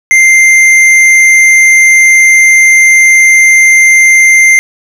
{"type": "tone with hard clipping", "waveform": "sine", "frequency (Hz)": 2093, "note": "C7", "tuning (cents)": 0, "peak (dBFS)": -3, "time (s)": [0.11, 4.59], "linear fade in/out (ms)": 0, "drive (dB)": 9, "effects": []}